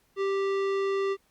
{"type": "tone with tanh clipping", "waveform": "sine", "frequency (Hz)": 392, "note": "G4", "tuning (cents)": 0, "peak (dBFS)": -27, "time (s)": [0.16, 1.17], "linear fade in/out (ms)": 50, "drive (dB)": 17, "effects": ["pink hiss -68 dBFS RMS until 1.3 s", "Opus 48 kbps"]}